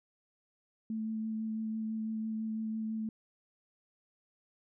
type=tone with vibrato; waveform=sine; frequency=220 Hz; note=A3; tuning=in tune; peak=-33 dBFS; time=0.9-3.09 s; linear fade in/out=2 ms; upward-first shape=sine; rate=6 Hz; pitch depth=12 cents each way; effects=none